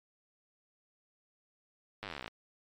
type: slowing click train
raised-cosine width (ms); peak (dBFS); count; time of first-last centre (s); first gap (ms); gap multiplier
0.3; -24; 20; 2.03-2.279; 9; 1.04
effects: MP3 64 kbps